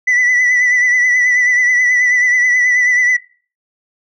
sine tone with vibrato, 1981 Hz, B6, 5 cents sharp, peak -7 dBFS, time 0.07-3.17 s, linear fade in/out 10 ms, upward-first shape triangle, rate 9.3 Hz, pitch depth 44 cents each way, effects noise-tail reverb RT60 0.4 s tail -21 dB re dry + tanh soft clip ceiling -8 dBFS

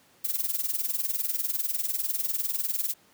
violet noise with tremolo, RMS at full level -26 dBFS, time 0.24-2.94 s, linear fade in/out 10 ms, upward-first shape sine, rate 20 Hz, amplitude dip 80%, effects pink hiss -60 dBFS RMS until 3.13 s + high-pass 150 Hz 12 dB/octave

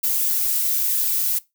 violet noise with flanger, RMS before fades -21 dBFS, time 0.03-1.39 s, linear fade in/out 10 ms, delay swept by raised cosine 1.6 to 7.5 ms, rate 2.4 Hz, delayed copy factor -0.9, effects noise-tail reverb RT60 0.2 s tail -20 dB re dry

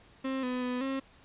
35% pulse tone with pitch steps, 265.2 / 251 / 249.2 / 268.7 Hz, C4 / B3 / B3 / C4, +23 / +28 / +16 / +46 cents, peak -29 dBFS, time 0.24-1 s, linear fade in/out 10 ms, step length 190 ms, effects pink hiss -59 dBFS RMS until 1.24 s + resampled to 8000 Hz

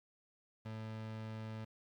30% pulse tone, 110 Hz, A2, in tune, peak -40 dBFS, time 0.65-1.65 s, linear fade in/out 10 ms, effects low-pass 4000 Hz 12 dB/octave + 11-bit

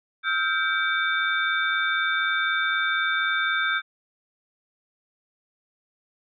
sine tone cluster, 1297 / 1401 / 1570 / 2291 / 3590 Hz, E6 / F6 / G6 / D7 / A7, -28 / +5 / +2 / -44 / +34 cents, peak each -30 / -30 / -24 / -30 / -30 dBFS, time 0.23-3.82 s, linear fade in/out 50 ms, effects none

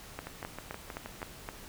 two click trains, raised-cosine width 0.5 ms, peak -22 / -24 dBFS, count 6 / 7, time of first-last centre 0.19-1.489 / 0.27-1.218 s, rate 3.85 / 6.33 Hz, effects pink hiss -49 dBFS RMS until 1.68 s

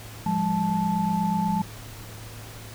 sine tone cluster, 175.8 / 204 / 874 Hz, F3 / G#3 / A5, +12 / -31 / -12 cents, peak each -26 dBFS, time 0.26-1.62 s, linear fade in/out 5 ms, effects added 109 Hz sine -41 dBFS peak until 2.74 s + pink hiss -43 dBFS RMS until 2.74 s

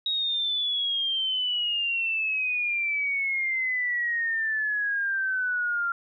sine exponential sweep, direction down, 3800 to 1381 Hz, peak -24 dBFS, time 0.06-5.92 s, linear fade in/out 2 ms, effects none

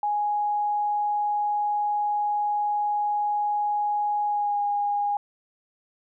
sine tone with pitch glide, 830.6 to 819.2 Hz, G#5 to G#5, 0 to -24 cents, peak -22 dBFS, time 0.03-5.17 s, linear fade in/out 2 ms, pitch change -24 cents, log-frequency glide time 4.26-4.6 s, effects none

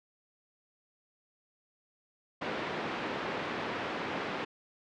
pink band-pass noise, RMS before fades -36 dBFS, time 2.41-4.45 s, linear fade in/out 10 ms, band 250 to 2600 Hz, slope 12 dB/octave, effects low-pass 5000 Hz 12 dB/octave

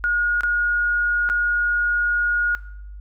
sine tone with dropouts, 1438 Hz, F#6, 50 cents flat, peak -17 dBFS, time 0.04-2.55 s, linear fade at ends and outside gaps 0 ms, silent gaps 0.408-0.434 / 1.29-1.299 s, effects noise-tail reverb RT60 0.7 s tail -19 dB re dry + added 50 Hz sine -34 dBFS peak until 3 s

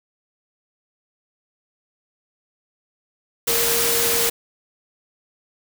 sine tone in noise, 466.2 Hz, A#4, in tune, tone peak -25 dBFS, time 3.47-4.3 s, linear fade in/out 10 ms, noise white, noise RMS -20 dBFS, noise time 3.47-4.3 s, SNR -8 dB, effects none

